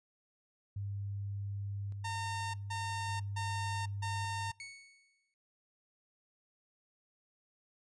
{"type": "tone with tremolo", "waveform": "sine", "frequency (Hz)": 100, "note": "G2", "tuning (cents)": 35, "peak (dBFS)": -36, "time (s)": [0.76, 4.51], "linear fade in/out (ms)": 5, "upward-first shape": "square", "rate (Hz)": 0.43, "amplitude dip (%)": 30}
{"type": "tone bursts", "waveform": "sawtooth", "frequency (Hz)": 912, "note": "A#5", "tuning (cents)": -38, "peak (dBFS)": -33, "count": 4, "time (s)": [2.04, 4.52], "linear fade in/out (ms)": 10, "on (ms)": 500, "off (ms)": 160}
{"type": "tone with exponential decay", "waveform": "sawtooth", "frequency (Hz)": 2217, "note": "C#7", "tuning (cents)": 0, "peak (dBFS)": -39, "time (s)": [4.6, 5.34], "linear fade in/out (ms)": 1, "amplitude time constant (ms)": 160}
{"effects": ["noise-tail reverb RT60 0.7 s tail -26 dB re dry", "resampled to 22050 Hz"]}